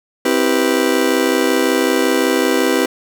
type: chord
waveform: 40% pulse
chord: C major seventh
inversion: none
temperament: just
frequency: 261.6 / 327 / 392.4 / 490.5 Hz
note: C4 / E4 / G4 / B4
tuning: 0 / -14 / +2 / -12 cents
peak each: -18 dBFS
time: 0.25-2.86 s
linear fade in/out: 5 ms
effects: none